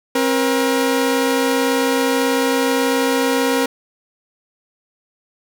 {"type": "tone pair together", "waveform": "sawtooth", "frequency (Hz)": [267.3, 476.3], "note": ["C4", "A#4"], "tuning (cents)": [37, 37], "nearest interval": "minor seventh", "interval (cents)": 1000, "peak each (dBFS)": -14, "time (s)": [0.15, 3.66], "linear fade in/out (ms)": 5, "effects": []}